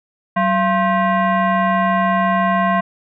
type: tone with frequency modulation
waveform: sine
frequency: 189.5 Hz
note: F#3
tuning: 42 cents sharp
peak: -13 dBFS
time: 0.36-2.81 s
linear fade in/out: 10 ms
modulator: 874 Hz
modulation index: 1.5
effects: none